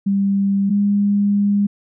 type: tone pair in turn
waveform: sine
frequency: 197.8 / 202.8 Hz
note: G3 / G#3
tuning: +16 / -41 cents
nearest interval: unison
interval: 43 cents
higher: second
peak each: -14 / -13 dBFS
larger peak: second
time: 0.06-0.7 / 0.7-1.67 s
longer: second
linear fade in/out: 10 ms
effects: none